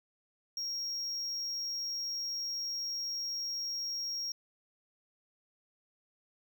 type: tone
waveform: triangle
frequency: 5588 Hz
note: F8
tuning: in tune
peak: -33 dBFS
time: 0.57-4.32 s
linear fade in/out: 2 ms
effects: none